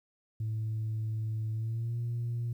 sine tone with pitch glide, 109.8 to 118.36 Hz, A2 to A#2, -3 to +27 cents, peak -29 dBFS, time 0.4-2.53 s, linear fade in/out 5 ms, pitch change +130 cents, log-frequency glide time 1.52-1.98 s, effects tanh soft clip ceiling -28 dBFS + 11-bit

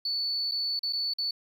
triangle tone with dropouts, 4465 Hz, C#8, 12 cents sharp, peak -24 dBFS, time 0.05-1.31 s, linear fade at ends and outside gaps 5 ms, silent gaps 0.513-0.518 / 0.793-0.831 / 0.926-0.931 / 1.137-1.184 s, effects tanh soft clip ceiling -25 dBFS

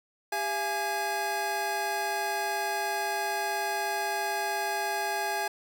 square tone cluster, 397.4 / 681 / 838 / 1638 Hz, G4 / F5 / G#5 / G#6, +24 / -44 / +15 / -24 cents, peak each -38 / -36 / -32 / -35 dBFS, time 0.32-5.48 s, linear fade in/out 5 ms, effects none

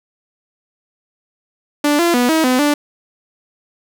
sawtooth tone with pitch steps, 293 / 342.1 / 245.2 / 319.6 / 253.7 / 292.8 Hz, D4 / F4 / B3 / D#4 / B3 / D4, -4 / -36 / -12 / +47 / +47 / -5 cents, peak -8 dBFS, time 1.84-2.74 s, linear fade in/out 5 ms, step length 150 ms, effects none

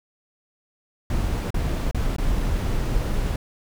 brown noise with dropouts, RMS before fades -23 dBFS, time 1.1-3.36 s, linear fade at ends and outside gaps 2 ms, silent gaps 1.505-1.543 / 1.912-1.946 / 2.164-2.183 s, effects none

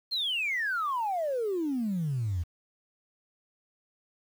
sine exponential sweep, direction down, 4296 to 80.3 Hz, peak -26 dBFS, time 0.11-2.44 s, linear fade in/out 20 ms, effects tanh soft clip ceiling -24 dBFS + 9-bit

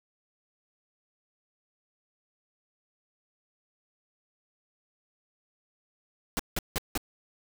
pink noise bursts, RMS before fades -29 dBFS, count 4, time 6.37-6.976 s, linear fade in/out 0 ms, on 24 ms, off 170 ms, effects none

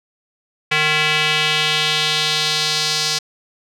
square tone with band-pass filter sweep, 153.4 Hz, D#3, 24 cents flat, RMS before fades -18 dBFS, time 0.71-3.19 s, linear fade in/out 10 ms, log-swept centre 2400 to 4900 Hz, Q 2.3, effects none

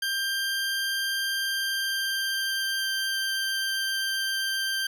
20% pulse tone with pitch glide, 1585 to 1573.1 Hz, G6 to G6, +19 to +6 cents, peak -21 dBFS, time 0.02-4.87 s, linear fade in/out 5 ms, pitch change -13 cents, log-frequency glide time 1.27-3.24 s, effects none

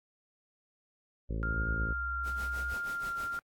harmonic tone, 55.1 Hz, A1, 3 cents sharp, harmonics 1 / 2 / 3 / 4 / 5 / 6 / 7 / 8 / 9 / 10, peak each -33 / -39 / -43 / -45 / -47 / -49 / -50 / -51 / -52 / -53 dBFS, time 1.29-1.93 s, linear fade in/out 10 ms
sine tone with vibrato, 1396.9 Hz, F6, in tune, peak -33 dBFS, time 1.43-3.39 s, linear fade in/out 0 ms, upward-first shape triangle, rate 1 Hz, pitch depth 17 cents each way
sine tone, 64.3 Hz, C2, 30 cents flat, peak -37 dBFS, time 1.49-2.75 s, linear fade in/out 20 ms
pink noise with tremolo, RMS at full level -46 dBFS, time 2.23-3.4 s, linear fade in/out 50 ms, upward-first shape sine, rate 6.3 Hz, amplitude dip 80%
effects AAC 64 kbps

